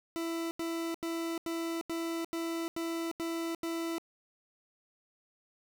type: tone bursts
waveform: 40% pulse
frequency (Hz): 332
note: E4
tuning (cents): +12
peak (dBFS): -32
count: 9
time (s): 0.16-3.982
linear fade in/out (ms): 0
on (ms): 350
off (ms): 84
effects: none